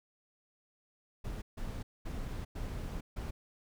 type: noise bursts at uneven times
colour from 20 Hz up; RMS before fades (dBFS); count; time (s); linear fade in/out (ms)
brown; -39; 5; 1.24-1.42 / 1.57-1.83 / 2.05-2.45 / 2.55-3.01 / 3.16-3.31; 10
effects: none